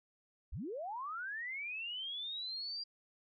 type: linear sweep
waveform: sine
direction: up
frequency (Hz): 32.7 to 4800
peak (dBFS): -39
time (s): 0.52-2.84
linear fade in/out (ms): 10
effects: none